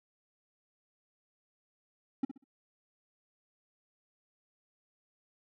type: tone with echo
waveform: triangle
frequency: 268.5 Hz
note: C4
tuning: 45 cents sharp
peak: -24 dBFS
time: 2.23-2.25 s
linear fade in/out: 5 ms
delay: 64 ms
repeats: 3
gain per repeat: -12 dB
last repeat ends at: 2.442 s
effects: none